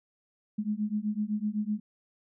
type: beating tone pair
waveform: sine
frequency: 207 / 214.9 Hz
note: G#3 / A3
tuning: -5 / -41 cents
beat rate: 7.9 Hz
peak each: -31 dBFS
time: 0.58-1.8 s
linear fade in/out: 10 ms
effects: none

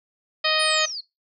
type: harmonic tone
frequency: 623 Hz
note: D#5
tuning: 2 cents sharp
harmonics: 1 / 2 / 3 / 4 / 5 / 6 / 7 / 8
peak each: -27 / -27 / -27 / -27 / -27 / -27 / -27 / -27 dBFS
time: 0.44-0.86 s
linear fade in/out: 10 ms
type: linear sweep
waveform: sine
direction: down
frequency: 9740 to 4144 Hz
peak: -29 dBFS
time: 0.59-1.01 s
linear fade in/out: 10 ms
effects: noise-tail reverb RT60 0.2 s tail -21 dB re dry

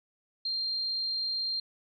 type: tone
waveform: sine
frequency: 4186 Hz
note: C8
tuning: in tune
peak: -29 dBFS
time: 0.45-1.6 s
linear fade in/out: 5 ms
effects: none

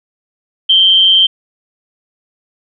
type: tone with amplitude modulation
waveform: sine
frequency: 3136 Hz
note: G7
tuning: in tune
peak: -3 dBFS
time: 0.69-1.27 s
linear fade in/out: 10 ms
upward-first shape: sine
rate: 185 Hz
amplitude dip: 50%
effects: none

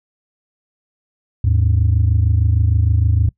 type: tone pair together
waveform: sine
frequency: 79.2 / 105.72 Hz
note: D#2 / G#2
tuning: +31 / +31 cents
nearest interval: perfect fourth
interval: 500 cents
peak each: -13 dBFS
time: 1.44-3.29 s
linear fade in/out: 5 ms
effects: noise-tail reverb RT60 0.1 s tail -23 dB re dry + tanh soft clip ceiling -7 dBFS

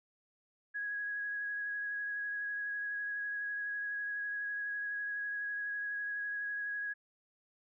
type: tone with vibrato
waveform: sine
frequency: 1661.2 Hz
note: G#6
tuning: in tune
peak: -35 dBFS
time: 0.74-6.94 s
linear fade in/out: 20 ms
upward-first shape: triangle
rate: 12 Hz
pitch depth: 17 cents each way
effects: none

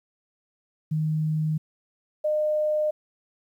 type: tone pair in turn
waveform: sine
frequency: 155.56 / 608.7 Hz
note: D#3 / D#5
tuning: 0 / -38 cents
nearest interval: 2 octaves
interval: 2362 cents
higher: second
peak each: -22 / -21 dBFS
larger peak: second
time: 0.91-1.58 / 2.24-2.91 s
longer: neither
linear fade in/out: 10 ms
effects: 10-bit

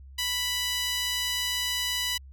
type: tone with high-pass filter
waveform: sawtooth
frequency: 987.8 Hz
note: B5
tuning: in tune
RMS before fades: -29 dBFS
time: 0.18-2.18 s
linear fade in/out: 10 ms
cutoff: 2800 Hz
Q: 1.5
effects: added 67 Hz sine -44 dBFS peak until 2.32 s

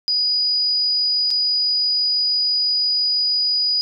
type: tone with dropouts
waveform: sine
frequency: 4927 Hz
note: D#8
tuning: 18 cents flat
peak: -16 dBFS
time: 0.08-3.81 s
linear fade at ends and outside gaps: 0 ms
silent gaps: 1.305-1.311 s
effects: none

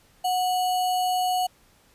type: tone with sample-and-hold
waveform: sine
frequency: 734 Hz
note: F#5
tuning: 14 cents flat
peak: -21 dBFS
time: 0.24-1.47 s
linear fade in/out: 10 ms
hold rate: 3675 Hz
effects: pink hiss -59 dBFS RMS until 1.94 s + resampled to 32000 Hz

